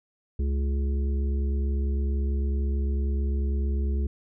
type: harmonic tone with a mistuned harmonic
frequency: 69 Hz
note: C#2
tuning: 7 cents flat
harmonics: 1 / 3 / 5 / 6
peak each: -23 / -36 / -40 / -42 dBFS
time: 0.39-4.07 s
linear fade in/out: 5 ms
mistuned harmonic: 3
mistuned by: +54 cents
effects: none